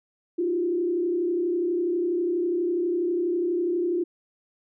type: tone with frequency modulation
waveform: sine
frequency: 349.2 Hz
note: F4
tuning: in tune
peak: -22 dBFS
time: 0.38-4.04 s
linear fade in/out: 10 ms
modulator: 32.2 Hz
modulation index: 0.73
effects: none